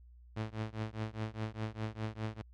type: tone with tremolo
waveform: sawtooth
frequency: 109.5 Hz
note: A2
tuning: 8 cents flat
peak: -29 dBFS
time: 0.36-2.42 s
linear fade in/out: 10 ms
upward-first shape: triangle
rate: 4.9 Hz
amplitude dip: 100%
effects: added 60 Hz sine -54 dBFS peak until 2.53 s + low-pass 4000 Hz 12 dB/octave